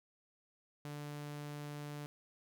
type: tone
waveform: sawtooth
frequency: 146.83 Hz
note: D3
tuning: in tune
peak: -39 dBFS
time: 0.85-2.06 s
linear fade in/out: 0 ms
effects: none